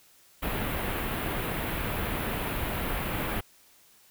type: band-stop noise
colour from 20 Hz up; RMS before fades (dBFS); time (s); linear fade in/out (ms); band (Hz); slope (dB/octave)
pink; -31; 0.42-3.41; 10; 3100 to 12000; 24
effects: white hiss -59 dBFS RMS until 4.1 s